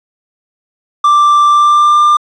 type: tone with pitch glide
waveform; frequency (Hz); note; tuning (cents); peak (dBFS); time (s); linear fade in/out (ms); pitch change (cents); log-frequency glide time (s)
triangle; 1177 to 1194.8; D6 to D6; +3 to +29; -3; 1.04-2.17; 5; +26; 1.5-2.02
effects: resampled to 22050 Hz + 7-bit